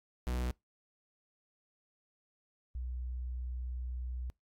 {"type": "tone pair in turn", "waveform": ["45% pulse", "sine"], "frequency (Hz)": [61.74, 62.02], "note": ["B1", "B1"], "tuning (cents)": [0, 8], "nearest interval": "unison", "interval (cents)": 8, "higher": "second", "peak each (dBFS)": [-32, -36], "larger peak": "first", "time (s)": [[0.27, 0.51], [2.75, 4.3]], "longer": "second", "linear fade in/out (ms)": 0, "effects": ["noise-tail reverb RT60 0.2 s tail -26 dB re dry", "AAC 48 kbps"]}